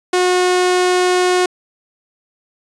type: tone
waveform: sawtooth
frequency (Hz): 362.7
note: F#4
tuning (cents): -34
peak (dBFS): -8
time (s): 0.13-1.46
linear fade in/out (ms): 5
effects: resampled to 22050 Hz